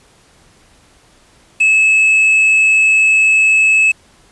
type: tone with quantisation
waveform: triangle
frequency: 2596 Hz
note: E7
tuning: 27 cents flat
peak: -6 dBFS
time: 1.6-3.92 s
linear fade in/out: 10 ms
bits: 5
effects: pink hiss -49 dBFS RMS until 4.31 s + resampled to 24000 Hz